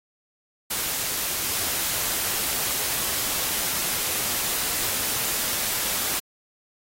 white noise, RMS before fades -26 dBFS, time 0.7-6.2 s, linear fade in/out 10 ms, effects AAC 48 kbps

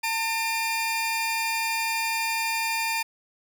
sawtooth tone pair together, 900 / 2404 Hz, A5 / D7, +39 / +40 cents, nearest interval octave + perfect fourth, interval 1701 cents, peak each -24 dBFS, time 0.03-3.03 s, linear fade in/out 10 ms, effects none

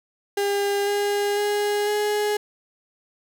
35% pulse tone with pitch steps, 402.8 / 407.7 / 412.7 / 417.7 Hz, G4 / G#4 / G#4 / G#4, +47 / -32 / -11 / +10 cents, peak -19 dBFS, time 0.37-2.37 s, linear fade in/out 5 ms, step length 500 ms, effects none

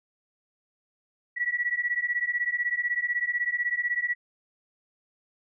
sine beating tone pair, 1930 / 1946 Hz, B6 / B6, -40 / -26 cents, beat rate 16 Hz, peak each -28 dBFS, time 1.36-4.15 s, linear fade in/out 20 ms, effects none

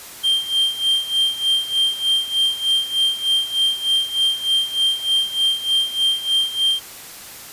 triangle tone with tremolo, 3172 Hz, G7, 20 cents sharp, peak -12 dBFS, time 0.23-6.8 s, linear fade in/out 20 ms, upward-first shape sine, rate 3.3 Hz, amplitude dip 80%, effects white hiss -37 dBFS RMS until 7.52 s + resampled to 32000 Hz

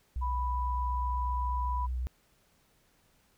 sine tone with vibrato, 62.4 Hz, B1, 19 cents sharp, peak -30 dBFS, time 0.16-2.07 s, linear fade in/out 0 ms, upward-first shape square, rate 8.1 Hz, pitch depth 15 cents each way
sine tone, 987.8 Hz, B5, in tune, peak -32 dBFS, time 0.21-1.87 s, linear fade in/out 20 ms
effects pink hiss -68 dBFS RMS until 3.37 s

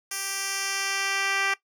10% pulse tone with band-pass filter sweep, 392 Hz, G4, in tune, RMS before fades -28 dBFS, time 0.11-1.54 s, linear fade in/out 5 ms, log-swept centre 9700 to 2400 Hz, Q 0.83, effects noise-tail reverb RT60 0.1 s tail -17 dB re dry

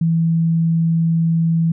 sine tone, 164.81 Hz, E3, in tune, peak -13 dBFS, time 0.01-1.72 s, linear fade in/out 5 ms, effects none

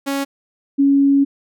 sawtooth / sine tone pair in turn, 276.9 / 278.3 Hz, C#4 / C#4, -2 / +7 cents, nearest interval unison, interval 9 cents, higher second, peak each -15 / -10 dBFS, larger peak second, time 0.06-0.25 / 0.78-1.25 s, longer second, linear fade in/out 20 ms, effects none

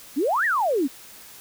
sine exponential two-way sweep, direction up then down, 246.9 to 1949 to 246.9 Hz, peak -19 dBFS, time 0.16-0.88 s, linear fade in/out 20 ms, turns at 0.45 s, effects white hiss -45 dBFS RMS until 1.4 s

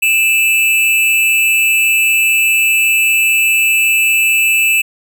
square tone with amplitude modulation, 2636 Hz, E7, 1 cent flat, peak -7 dBFS, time 0.02-4.82 s, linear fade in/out 10 ms, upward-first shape sine, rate 225 Hz, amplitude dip 65%, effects none

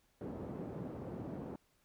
pink band-pass noise, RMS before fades -44 dBFS, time 0.21-1.56 s, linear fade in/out 2 ms, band 140 to 490 Hz, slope 12 dB/octave, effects pink hiss -74 dBFS RMS until 1.84 s

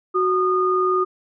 sine tone pair together, 370 / 1224.9 Hz, F#4 / D#6, 0 / -27 cents, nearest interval octave + major sixth, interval 2073 cents, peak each -19 / -19 dBFS, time 0.14-1.05 s, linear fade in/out 20 ms, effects none

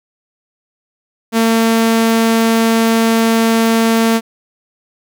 sawtooth tone, 226.6 Hz, A#3, 49 cents flat, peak -6 dBFS, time 1.32-4.21 s, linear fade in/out 50 ms, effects none

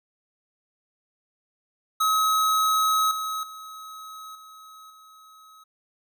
square tone with level steps, 1278 Hz, D#6, 46 cents sharp, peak -20 / -28 / -39 / -45 / -49 dBFS, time 2-5.64 s, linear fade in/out 10 ms, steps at 3.11 / 3.43 / 4.35 / 4.9 s, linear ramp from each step 2 ms, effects none

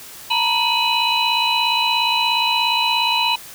sine tone cluster, 909 / 966 / 2520 / 2947 / 3974 Hz, A#5 / B5 / D#7 / F#7 / B7, -44 / -39 / +21 / -8 / +10 cents, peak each -22 dBFS, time 0.3-3.36 s, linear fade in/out 10 ms, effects white hiss -38 dBFS RMS until 3.54 s

